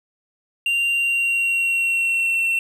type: tone with pitch glide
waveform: triangle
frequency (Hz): 2775 to 2708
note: F7 to E7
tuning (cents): -12 to +46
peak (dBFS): -16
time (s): 0.66-2.59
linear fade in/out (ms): 2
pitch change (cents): -42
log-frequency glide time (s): 0.89-2.41
effects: none